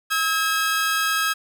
sawtooth tone pair together, 1290.6 / 1626 Hz, E6 / G#6, -37 / -37 cents, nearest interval major third, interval 400 cents, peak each -19 dBFS, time 0.1-1.34 s, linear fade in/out 20 ms, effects none

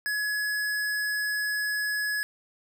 square tone, 1690 Hz, G#6, 30 cents sharp, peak -27 dBFS, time 0.06-2.23 s, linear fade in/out 0 ms, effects none

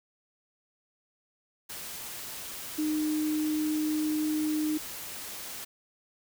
sine tone in noise, 306.8 Hz, D#4, 24 cents flat, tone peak -26 dBFS, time 2.78-4.78 s, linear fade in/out 10 ms, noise white, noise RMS -40 dBFS, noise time 1.69-5.65 s, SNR +11 dB, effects none

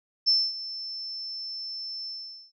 sine tone with ADSR envelope, 5310 Hz, E8, 12 cents sharp, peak -17 dBFS, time 0.26-2.52 s, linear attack 23 ms, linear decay 240 ms, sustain -16 dB, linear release 450 ms, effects none

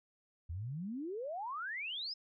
sine exponential sweep, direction up, 77 to 5280 Hz, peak -38 dBFS, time 0.49-2.14 s, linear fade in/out 10 ms, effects none

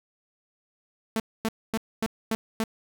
sawtooth tone bursts, 222.5 Hz, A3, 20 cents sharp, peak -20 dBFS, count 6, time 1.16-2.638 s, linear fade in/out 0 ms, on 38 ms, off 250 ms, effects 9-bit

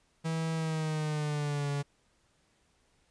45% pulse tone with pitch glide, 162.1 to 142.76 Hz, E3 to D3, -29 to -49 cents, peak -30 dBFS, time 0.24-1.83 s, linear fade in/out 20 ms, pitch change -220 cents, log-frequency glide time 0.54-1.69 s, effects pink hiss -70 dBFS RMS until 3.1 s + resampled to 22050 Hz

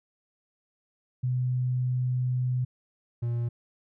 sine / triangle tone pair in turn, 126.1 / 118.65 Hz, B2 / A#2, +36 / +31 cents, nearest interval minor second, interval 105 cents, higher first, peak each -24 dBFS, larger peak neither, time 1.23-2.65 / 3.22-3.49 s, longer first, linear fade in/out 10 ms, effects none

